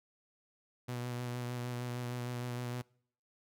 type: tone with vibrato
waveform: sawtooth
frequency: 122.5 Hz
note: B2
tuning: 14 cents flat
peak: -33 dBFS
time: 0.88-2.82 s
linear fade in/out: 10 ms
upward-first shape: sine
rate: 6.5 Hz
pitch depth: 21 cents each way
effects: noise-tail reverb RT60 0.6 s tail -25 dB re dry